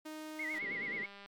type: tone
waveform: sawtooth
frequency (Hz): 310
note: D#4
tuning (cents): -6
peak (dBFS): -39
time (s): 0.05-0.59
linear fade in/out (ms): 10
type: tone with vibrato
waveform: sine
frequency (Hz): 2058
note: C7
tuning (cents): -29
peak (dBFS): -36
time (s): 0.39-1.06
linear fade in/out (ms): 5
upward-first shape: sine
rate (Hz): 9.4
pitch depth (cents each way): 120
type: click train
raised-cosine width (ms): 0.3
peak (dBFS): -36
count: 145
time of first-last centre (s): 0.54-1.26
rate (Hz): 200
type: band-pass noise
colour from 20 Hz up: white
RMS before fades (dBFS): -49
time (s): 0.62-1.04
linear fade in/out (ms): 5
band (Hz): 150 to 490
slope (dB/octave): 48
effects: MP3 96 kbps